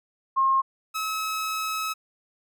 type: tone pair in turn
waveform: sine / sawtooth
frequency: 1071 / 1287.8 Hz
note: C6 / E6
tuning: +40 / -41 cents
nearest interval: minor third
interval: 319 cents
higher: second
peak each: -18 / -23 dBFS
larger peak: first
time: 0.36-0.62 / 0.94-1.94 s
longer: second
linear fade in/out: 20 ms
effects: none